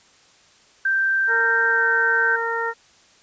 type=tone with pitch glide; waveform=sine; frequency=1568 to 1548.2 Hz; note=G6 to G6; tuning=0 to -22 cents; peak=-17 dBFS; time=0.85-2.36 s; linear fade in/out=5 ms; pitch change=-22 cents; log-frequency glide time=1.71-1.84 s
type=harmonic tone; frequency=460.2 Hz; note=A#4; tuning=22 cents flat; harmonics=1 / 2 / 3 / 4; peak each=-27 / -27 / -27 / -27 dBFS; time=1.27-2.74 s; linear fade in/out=50 ms
effects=white hiss -54 dBFS RMS until 3.22 s + resampled to 16000 Hz